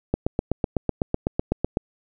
click train, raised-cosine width 2 ms, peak -7 dBFS, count 14, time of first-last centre 0.14-1.771 s, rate 7.97 Hz, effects none

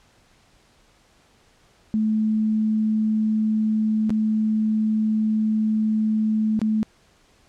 sine tone with dropouts, 216.9 Hz, A3, 25 cents flat, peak -18 dBFS, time 1.94-6.83 s, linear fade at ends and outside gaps 0 ms, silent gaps 4.095-4.104 / 6.592-6.616 s, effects pink hiss -58 dBFS RMS until 7.48 s + low-pass 8000 Hz 12 dB/octave

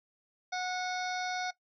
harmonic tone with a mistuned harmonic, 732 Hz, F#5, 19 cents flat, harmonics 1 / 2 / 3 / 5 / 6 / 7 / 8, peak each -34 / -39 / -41 / -45 / -47 / -47 / -45 dBFS, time 0.52-1.51 s, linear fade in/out 10 ms, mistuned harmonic 8, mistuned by -16 cents, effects noise-tail reverb RT60 0.1 s tail -17 dB re dry

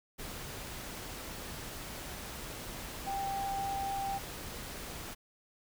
sine tone in noise, 788 Hz, G5, 9 cents sharp, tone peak -33 dBFS, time 3.06-4.19 s, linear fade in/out 20 ms, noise pink, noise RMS -43 dBFS, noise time 0.18-5.15 s, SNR +7 dB, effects none

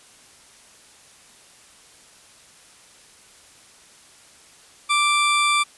20% pulse tone, 1174.7 Hz, D6, in tune, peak -12 dBFS, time 4.89-5.64 s, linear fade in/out 20 ms, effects white hiss -50 dBFS RMS until 5.77 s + resampled to 24000 Hz

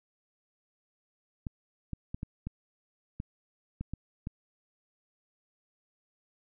clicks, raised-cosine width 5 ms, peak -23 dBFS, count 9, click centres 1.468 / 1.933 / 2.145 / 2.231 / 2.47 / 3.201 / 3.81 / 3.936 / 4.271 s, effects none

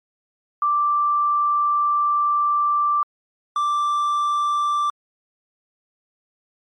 sine / triangle tone pair in turn, 1174.7 / 1174.7 Hz, D6 / D6, 0 / 0 cents, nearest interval unison, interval 0 cents, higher neither, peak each -16 dBFS, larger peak neither, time 0.62-3.03 / 3.56-4.9 s, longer first, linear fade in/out 2 ms, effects MP3 48 kbps

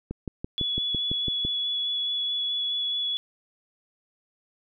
click train, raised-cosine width 3 ms, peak -18 dBFS, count 9, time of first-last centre 0.11-1.45 s, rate 5.97 Hz
sine tone with vibrato, 3400 Hz, G#7, 40 cents sharp, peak -25 dBFS, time 0.58-3.17 s, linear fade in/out 0 ms, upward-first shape square, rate 4.7 Hz, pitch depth 8 cents each way
effects none

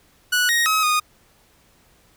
sawtooth tone with pitch steps, 1473 / 1874 / 1276 / 1234 Hz, F#6 / A#6 / D#6 / D#6, -8 / +9 / +43 / -15 cents, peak -13 dBFS, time 0.32-1 s, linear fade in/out 10 ms, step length 170 ms, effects pink hiss -57 dBFS RMS until 2.16 s

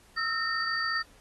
sine tone cluster, 1296 / 1350 / 1830 / 4632 Hz, E6 / E6 / A#6 / D8, -30 / +41 / -32 / -25 cents, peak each -34 / -35 / -30 / -34 dBFS, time 0.16-1.03 s, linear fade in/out 20 ms, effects pink hiss -59 dBFS RMS until 1.2 s + AAC 32 kbps

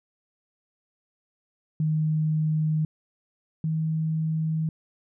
sine tone pair in turn, 155.56 / 158.65 Hz, D#3 / D#3, 0 / +34 cents, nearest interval unison, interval 34 cents, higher second, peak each -21 / -23 dBFS, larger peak first, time 1.8-2.85 / 3.64-4.69 s, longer neither, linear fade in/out 2 ms, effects none

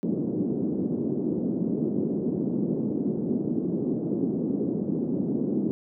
pink band-pass noise, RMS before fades -27 dBFS, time 0.03-5.71 s, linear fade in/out 0 ms, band 190 to 360 Hz, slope 24 dB/octave, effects none

